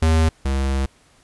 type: tone pair in turn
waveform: square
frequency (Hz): 80.2 / 67.44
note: E2 / C#2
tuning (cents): -47 / -47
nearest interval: minor third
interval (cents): 300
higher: first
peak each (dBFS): -14 / -19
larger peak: first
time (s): 0.02-0.29 / 0.45-0.86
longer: second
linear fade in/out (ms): 5
effects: pink hiss -55 dBFS RMS until 1.23 s + resampled to 24000 Hz